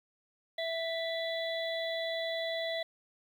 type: harmonic tone with a mistuned harmonic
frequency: 659.3 Hz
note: E5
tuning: in tune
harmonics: 1 / 3 / 5 / 6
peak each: -34 / -39 / -41 / -42 dBFS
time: 0.58-2.83 s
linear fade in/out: 5 ms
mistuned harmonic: 5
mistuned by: +65 cents
effects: 10-bit